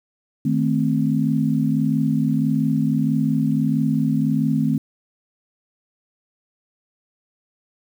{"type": "chord", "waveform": "sine", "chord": "A diminished", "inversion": "second", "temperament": "equal", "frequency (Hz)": [155.56, 220, 261.6], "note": ["Eb3", "A3", "C4"], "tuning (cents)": [0, 0, 0], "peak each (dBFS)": -21, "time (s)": [0.45, 4.78], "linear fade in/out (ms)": 5, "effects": ["8-bit"]}